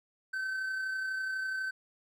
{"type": "tone with amplitude modulation", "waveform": "triangle", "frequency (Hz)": 1536, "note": "G6", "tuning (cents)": -36, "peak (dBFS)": -29, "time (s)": [0.33, 1.71], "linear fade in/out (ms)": 10, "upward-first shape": "sine", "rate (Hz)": 32.1, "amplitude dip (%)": 30, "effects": []}